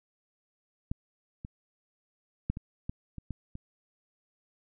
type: clicks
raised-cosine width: 5 ms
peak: -19 / -27 / -16 / -25 / -21 / -28 / -23 / -28 dBFS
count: 8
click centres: 0.915 / 1.449 / 2.5 / 2.571 / 2.895 / 3.183 / 3.307 / 3.554 s
effects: none